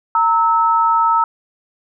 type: tone pair together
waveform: sine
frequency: 919.9 / 1301 Hz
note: A#5 / E6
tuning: -23 / -23 cents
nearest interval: tritone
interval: 600 cents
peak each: -14 dBFS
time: 0.15-1.24 s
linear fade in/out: 2 ms
effects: none